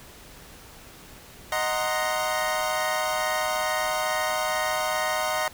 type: chord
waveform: 25% pulse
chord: C half-diminished seventh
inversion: first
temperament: equal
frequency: 622.3 / 740 / 932.3 / 1046.5 Hz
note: Eb5 / Gb5 / Bb5 / C6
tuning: 0 / 0 / 0 / 0 cents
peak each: -24 / -26 / -28 / -28 dBFS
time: 1.52-5.48 s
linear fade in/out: 2 ms
effects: pink hiss -47 dBFS RMS until 5.53 s